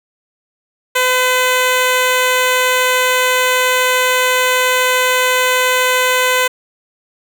10% pulse tone, 507 Hz, B4, 45 cents sharp, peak -3 dBFS, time 0.95-6.48 s, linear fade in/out 10 ms, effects none

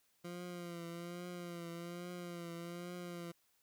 20% pulse tone with vibrato, 173.3 Hz, F3, 13 cents flat, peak -39 dBFS, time 0.24-3.32 s, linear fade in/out 10 ms, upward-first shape triangle, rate 1.2 Hz, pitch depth 49 cents each way, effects white hiss -75 dBFS RMS until 3.62 s

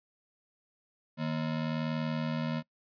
square ring-modulated tone, 196 Hz, G3, in tune, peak -28 dBFS, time 1.17-2.63 s, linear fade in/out 50 ms, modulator 40.5 Hz, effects noise-tail reverb RT60 0.1 s tail -23 dB re dry + resampled to 11025 Hz

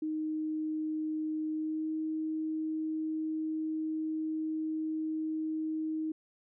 sine tone with pitch glide, 311.1 to 314.4 Hz, D#4 to D#4, 0 to +18 cents, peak -31 dBFS, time 0.02-6.12 s, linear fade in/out 5 ms, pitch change +18 cents, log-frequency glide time 1.52-1.91 s, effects none

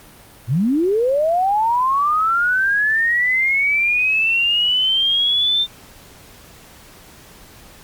sine linear sweep, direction up, 102.8 to 3610 Hz, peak -14 dBFS, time 0.47-5.67 s, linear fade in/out 50 ms, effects pink hiss -44 dBFS RMS until 7.83 s + Opus 48 kbps

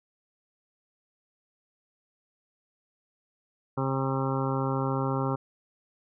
harmonic tone, 134.1 Hz, C3, 43 cents sharp, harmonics 1 / 2 / 3 / 4 / 6 / 7 / 8 / 9 / 10, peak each -29 / -32 / -34 / -35 / -37 / -37 / -38 / -39 / -39 dBFS, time 3.77-5.36 s, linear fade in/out 10 ms, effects none

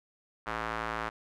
square tone with band-pass filter, 55.6 Hz, A1, 19 cents sharp, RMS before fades -35 dBFS, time 0.46-1.1 s, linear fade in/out 20 ms, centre 1300 Hz, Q 1.6, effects none

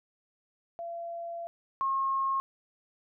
sine tone pair in turn, 680 / 1079.4 Hz, F5 / C#6, -46 / -46 cents, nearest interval minor sixth, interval 800 cents, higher second, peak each -35 / -26 dBFS, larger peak second, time 0.79-1.47 / 1.81-2.4 s, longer first, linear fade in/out 0 ms, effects none

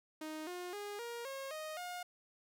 sawtooth tone with pitch steps, 311.1 / 357.4 / 410.5 / 471.5 / 541.7 / 622.2 / 714.7 Hz, D#4 / F4 / G#4 / A#4 / C#5 / D#5 / F5, 0 / +40 / -20 / +20 / -40 / 0 / +40 cents, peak -38 dBFS, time 0.21-2.03 s, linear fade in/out 5 ms, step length 260 ms, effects none

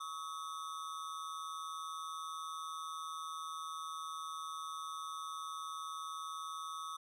square ring-modulated tone, 1200 Hz, D6, 37 cents sharp, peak -39 dBFS, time 0-6.97 s, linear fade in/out 10 ms, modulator 80.1 Hz, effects low-pass 11000 Hz 12 dB/octave

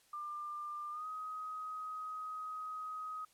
sine tone with pitch glide, 1195 to 1259.5 Hz, D6 to D#6, +30 to +21 cents, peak -40 dBFS, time 0.13-3.25 s, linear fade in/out 5 ms, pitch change +91 cents, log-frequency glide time 0.91-1.06 s, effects white hiss -69 dBFS RMS until 3.33 s + low-pass 12000 Hz 12 dB/octave

